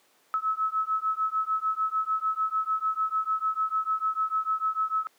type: beating tone pair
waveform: sine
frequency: 1292 / 1298.7 Hz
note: E6 / E6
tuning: -35 / -26 cents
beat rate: 6.7 Hz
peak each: -28 dBFS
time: 0.34-5.07 s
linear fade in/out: 0 ms
effects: pink hiss -63 dBFS RMS until 5.18 s + high-pass 400 Hz 12 dB/octave